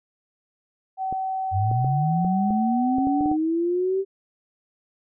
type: tone with pitch glide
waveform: sine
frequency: 761 to 756.6 Hz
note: F#5 to F#5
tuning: +48 to +38 cents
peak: -24 dBFS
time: 0.97-3.37 s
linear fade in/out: 50 ms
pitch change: -10 cents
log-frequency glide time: 1.74-1.92 s
type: clicks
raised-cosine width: 2 ms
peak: -20 dBFS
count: 10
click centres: 1.126 / 1.714 / 1.846 / 2.248 / 2.506 / 2.984 / 3.071 / 3.209 / 3.259 / 3.315 s
type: linear sweep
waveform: sine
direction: up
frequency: 89.9 to 392.5 Hz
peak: -20 dBFS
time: 1.51-4.05 s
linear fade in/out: 50 ms
effects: none